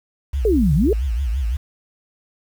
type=tone with vibrato; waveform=sine; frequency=61.74 Hz; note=B1; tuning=in tune; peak=-18 dBFS; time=0.33-1.57 s; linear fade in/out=10 ms; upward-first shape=triangle; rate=5.9 Hz; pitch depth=290 cents each way
type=exponential two-way sweep; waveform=sine; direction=down then up; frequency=465.2 to 134.5 to 465.2 Hz; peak=-14 dBFS; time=0.45-0.93 s; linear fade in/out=2 ms; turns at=0.74 s
effects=7-bit